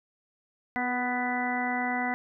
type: harmonic tone with a mistuned harmonic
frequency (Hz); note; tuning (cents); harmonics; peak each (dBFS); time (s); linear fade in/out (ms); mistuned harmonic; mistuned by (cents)
248.1; B3; +8; 1 / 2 / 3 / 4 / 5 / 6 / 7 / 8; -32 / -42 / -31 / -38 / -43 / -37 / -42 / -32; 0.76-2.14; 0; 2; -26
effects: none